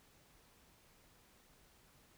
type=silence; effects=pink hiss -67 dBFS RMS until 2.17 s